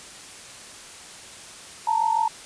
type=tone pair together; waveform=sine; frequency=880 / 926.6 Hz; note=A5 / A#5; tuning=0 / -11 cents; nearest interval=minor second; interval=89 cents; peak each=-22 dBFS; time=1.87-2.28 s; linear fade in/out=5 ms; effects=white hiss -42 dBFS RMS until 2.45 s + resampled to 22050 Hz